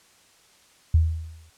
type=tone with exponential decay; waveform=sine; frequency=80.6 Hz; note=E2; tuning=38 cents flat; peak=-12 dBFS; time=0.94-1.5 s; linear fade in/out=5 ms; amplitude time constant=120 ms; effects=white hiss -57 dBFS RMS until 1.57 s + low-pass 9000 Hz 12 dB/octave